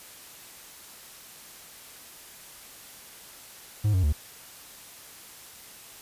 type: tone with pitch steps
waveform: triangle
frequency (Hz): 105.4 / 92.7 / 73.9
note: G#2 / F#2 / D2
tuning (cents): +26 / +4 / +11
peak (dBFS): -18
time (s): 3.84-4.128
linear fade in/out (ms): 10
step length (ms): 96
effects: white hiss -47 dBFS RMS until 6.01 s + resampled to 32000 Hz